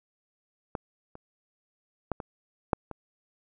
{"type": "clicks", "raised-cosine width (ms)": 1, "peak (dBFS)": [-17, -30, -14, -22, -8, -23], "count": 6, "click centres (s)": [0.752, 1.154, 2.117, 2.202, 2.732, 2.913], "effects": []}